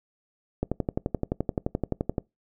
click train, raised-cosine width 2 ms, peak -12 dBFS, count 19, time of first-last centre 0.63-2.182 s, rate 11.6 Hz, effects noise-tail reverb RT60 0.2 s tail -24 dB re dry

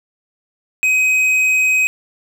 sine tone with tanh clipping, 2523 Hz, D#7, 23 cents sharp, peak -13 dBFS, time 0.83-1.87 s, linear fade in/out 0 ms, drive 8 dB, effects none

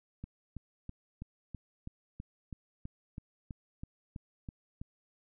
click train, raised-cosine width 5 ms, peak -29 dBFS, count 15, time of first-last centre 0.24-4.815 s, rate 3.06 Hz, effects none

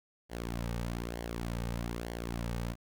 sawtooth tone with flanger, 58.27 Hz, A#1, in tune, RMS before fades -37 dBFS, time 0.29-2.76 s, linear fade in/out 50 ms, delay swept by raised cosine 0.78 to 2.98 ms, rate 1.1 Hz, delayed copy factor -0.65, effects 11-bit

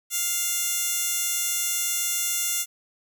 15% pulse tone with high-pass filter, 698.5 Hz, F5, in tune, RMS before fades -26 dBFS, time 0.1-2.66 s, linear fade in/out 50 ms, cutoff 6000 Hz, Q 0.69, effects none

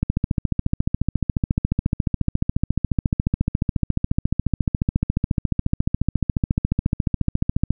click train, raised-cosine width 5 ms, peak -6 dBFS, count 110, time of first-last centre 0.03-7.706 s, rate 14.2 Hz, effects none

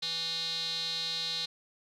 square tone with band-pass filter, 164.81 Hz, E3, in tune, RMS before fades -34 dBFS, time 0.02-1.46 s, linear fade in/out 10 ms, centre 4000 Hz, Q 9.5, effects none

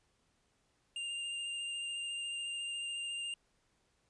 square tone with vibrato, 2800 Hz, F7, 4 cents sharp, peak -38 dBFS, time 0.96-3.34 s, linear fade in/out 2 ms, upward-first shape triangle, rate 14 Hz, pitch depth 17 cents each way, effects pink hiss -75 dBFS RMS until 4.09 s + resampled to 22050 Hz

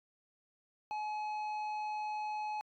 sine tone with tanh clipping, 849 Hz, G#5, 38 cents sharp, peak -37 dBFS, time 0.91-2.61 s, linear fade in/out 0 ms, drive 9 dB, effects AAC 64 kbps

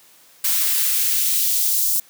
blue noise with high-pass filter sweep, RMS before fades -19 dBFS, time 0.44-2 s, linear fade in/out 5 ms, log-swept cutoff 940 to 6100 Hz, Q 0.9, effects white hiss -51 dBFS RMS until 2.09 s + high-pass 150 Hz 12 dB/octave

